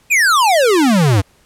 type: exponential sweep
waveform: square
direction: down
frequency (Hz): 2563 to 91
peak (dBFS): -10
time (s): 0.1-1.22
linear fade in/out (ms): 20
effects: pink hiss -53 dBFS RMS until 1.45 s + low-pass 12000 Hz 12 dB/octave